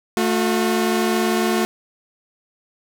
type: tone pair together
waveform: sawtooth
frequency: 221.6 / 361.3 Hz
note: A3 / F#4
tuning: +13 / -41 cents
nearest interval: minor sixth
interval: 846 cents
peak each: -16 dBFS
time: 0.17-1.65 s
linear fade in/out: 0 ms
effects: none